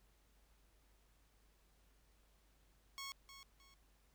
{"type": "tone with echo", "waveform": "10% pulse", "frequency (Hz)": 1099, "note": "C#6", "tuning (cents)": -15, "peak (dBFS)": -37, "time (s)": [2.98, 3.12], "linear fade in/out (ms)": 0, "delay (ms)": 310, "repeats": 2, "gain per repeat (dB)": -10, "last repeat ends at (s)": 3.74, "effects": ["added 50 Hz sine -70 dBFS peak until 4.14 s", "pink hiss -75 dBFS RMS until 4.14 s"]}